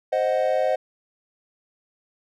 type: chord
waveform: triangle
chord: C diminished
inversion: none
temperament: equal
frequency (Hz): 523.3 / 622.3 / 740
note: C5 / Eb5 / Gb5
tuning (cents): 0 / 0 / 0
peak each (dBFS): -21 / -21 / -24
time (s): 0.12-0.76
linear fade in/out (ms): 10
effects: none